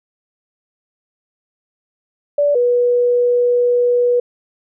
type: tone pair in turn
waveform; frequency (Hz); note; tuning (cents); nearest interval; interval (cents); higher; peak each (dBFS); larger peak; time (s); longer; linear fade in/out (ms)
sine; 579 / 486.9; D5 / B4; -25 / -25; minor third; 300; first; -11; neither; 2.38-2.55 / 2.55-4.2; second; 5
effects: none